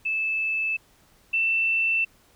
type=tone pair in turn; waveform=sine; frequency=2624 / 2673 Hz; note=E7 / E7; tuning=-9 / +23 cents; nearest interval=unison; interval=32 cents; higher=second; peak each=-23 / -20 dBFS; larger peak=second; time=0.05-0.77 / 1.33-2.05 s; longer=neither; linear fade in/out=10 ms; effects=pink hiss -59 dBFS RMS until 2.35 s